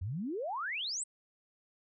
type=exponential sweep; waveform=sine; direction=up; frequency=82.41 to 8620 Hz; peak=-34 dBFS; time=0.01-1.04 s; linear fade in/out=10 ms; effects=none